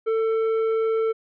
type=tone with tanh clipping; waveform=sine; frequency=446.2 Hz; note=A4; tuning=24 cents sharp; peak=-21 dBFS; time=0.06-1.13 s; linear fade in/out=20 ms; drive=8 dB; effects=none